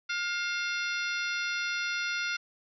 harmonic tone with a mistuned harmonic, 708 Hz, F5, 23 cents sharp, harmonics 2 / 3 / 4 / 5 / 6 / 7 / 8, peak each -32 / -36 / -38 / -40 / -42 / -43 / -44 dBFS, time 0.09-2.37 s, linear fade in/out 10 ms, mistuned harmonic 4, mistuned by -67 cents, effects none

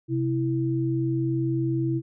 sine tone pair together, 130.6 / 329.1 Hz, C3 / E4, -3 / -3 cents, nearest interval octave + major third, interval 1600 cents, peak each -25 dBFS, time 0.08-2.02 s, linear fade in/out 50 ms, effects none

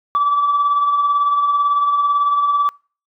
sine tone with tremolo, 1155 Hz, D6, 29 cents flat, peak -10 dBFS, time 0.15-2.69 s, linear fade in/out 0 ms, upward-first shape sine, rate 18 Hz, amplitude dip 45%, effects noise-tail reverb RT60 0.4 s tail -26 dB re dry + tanh soft clip ceiling -9 dBFS

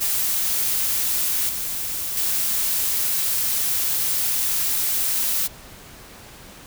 blue noise with level steps, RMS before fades -22 / -27 / -22 dBFS, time 0-5.48 s, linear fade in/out 20 ms, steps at 1.49 / 2.17 s, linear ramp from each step 2 ms, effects pink hiss -43 dBFS RMS until 6.66 s

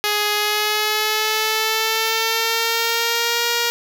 5% pulse tone with pitch glide, 417.6 to 471.5 Hz, G#4 to A#4, +10 to +20 cents, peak -6 dBFS, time 0.04-3.7 s, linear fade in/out 0 ms, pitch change +210 cents, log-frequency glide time 0.35-3.44 s, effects none

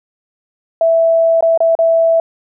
sine tone with dropouts, 659.3 Hz, E5, in tune, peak -8 dBFS, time 0.81-2.2 s, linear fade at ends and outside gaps 2 ms, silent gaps 1.408-1.425 / 1.576-1.604 / 1.752-1.789 s, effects none

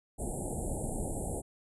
pink band-stop noise, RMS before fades -35 dBFS, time 0.18-1.42 s, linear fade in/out 20 ms, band 830 to 7600 Hz, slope 96 dB/octave, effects resampled to 24000 Hz

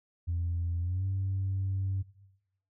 sine tone with pitch glide, 85.7 to 96.19 Hz, F2 to G2, -32 to -32 cents, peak -27 dBFS, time 0.27-2.03 s, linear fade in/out 20 ms, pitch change +200 cents, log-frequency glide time 0.8-1.05 s, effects noise-tail reverb RT60 0.9 s tail -19 dB re dry + tanh soft clip ceiling -25 dBFS

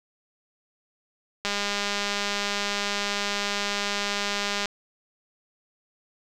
click train, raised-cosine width 0.2 ms, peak -10 dBFS, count 652, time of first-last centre 1.45-4.657 s, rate 203 Hz, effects none

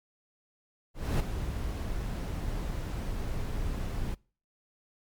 brown noise with ADSR envelope, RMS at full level -24 dBFS, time 0.94-4.15 s, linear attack 260 ms, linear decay 5 ms, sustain -9 dB, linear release 12 ms, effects noise-tail reverb RT60 0.4 s tail -25 dB re dry + MP3 96 kbps

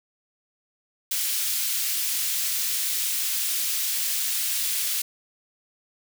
white high-pass noise, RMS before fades -26 dBFS, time 1.11-5.02 s, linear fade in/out 5 ms, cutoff 2500 Hz, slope 12 dB/octave, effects none

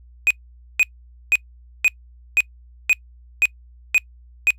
triangle tone bursts, 2495 Hz, D#7, 4 cents sharp, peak -10 dBFS, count 9, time 0.27-4.505 s, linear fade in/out 0 ms, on 35 ms, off 490 ms, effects noise-tail reverb RT60 0.1 s tail -25 dB re dry + added 60 Hz sine -44 dBFS peak until 4.58 s

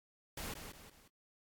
pink noise with echo, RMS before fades -43 dBFS, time 0.37-0.54 s, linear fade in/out 5 ms, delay 180 ms, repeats 3, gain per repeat -7 dB, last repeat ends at 1.08 s, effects AAC 64 kbps

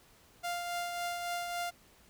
sawtooth tone with tremolo, 698.5 Hz, F5, in tune, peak -29 dBFS, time 0.43-1.71 s, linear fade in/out 20 ms, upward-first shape triangle, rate 3.6 Hz, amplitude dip 40%, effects pink hiss -62 dBFS RMS until 2.09 s

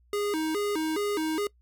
square tone with vibrato, 359.9 Hz, F#4, 48 cents flat, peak -27 dBFS, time 0.13-1.47 s, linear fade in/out 2 ms, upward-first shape square, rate 2.4 Hz, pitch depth 230 cents each way, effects noise-tail reverb RT60 0.1 s tail -22 dB re dry + added 60 Hz sine -59 dBFS peak until 1.61 s

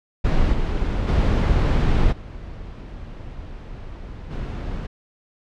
brown noise with level steps, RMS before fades -18 / -22 / -17 / -35 / -28 dBFS, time 0.24-4.87 s, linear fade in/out 10 ms, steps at 0.52 / 1.07 / 2.11 / 4.3 s, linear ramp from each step 20 ms, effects low-pass 4000 Hz 12 dB/octave

